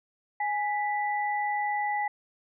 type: tone pair together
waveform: sine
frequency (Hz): 830.6 / 1975.5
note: G#5 / B6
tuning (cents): 0 / 0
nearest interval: octave + minor third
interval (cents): 1500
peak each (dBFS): -27 / -32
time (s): 0.4-2.08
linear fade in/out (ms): 5
effects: none